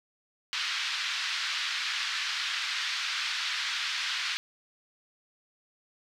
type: band-pass noise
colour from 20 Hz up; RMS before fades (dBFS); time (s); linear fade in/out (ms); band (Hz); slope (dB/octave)
white; -32; 0.53-4.37; 0; 1300 to 4500; 24
effects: none